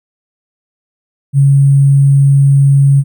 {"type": "tone with sample-and-hold", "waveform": "sine", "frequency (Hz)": 138.8, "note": "C#3", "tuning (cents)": 3, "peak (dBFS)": -4, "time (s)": [1.33, 3.04], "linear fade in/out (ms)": 50, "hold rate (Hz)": 8820, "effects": []}